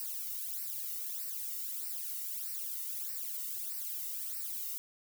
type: noise with flanger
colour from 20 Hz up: violet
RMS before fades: -39 dBFS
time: 0-4.78 s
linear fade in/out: 0 ms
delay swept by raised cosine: 0.29 to 1.24 ms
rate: 1.6 Hz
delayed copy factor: -0.95
effects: none